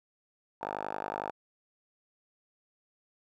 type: tone with band-pass filter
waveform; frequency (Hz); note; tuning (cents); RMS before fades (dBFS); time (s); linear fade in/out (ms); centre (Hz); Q
5% pulse; 51; G#1; -31; -37; 0.61-1.31; 10; 920; 6.6
effects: none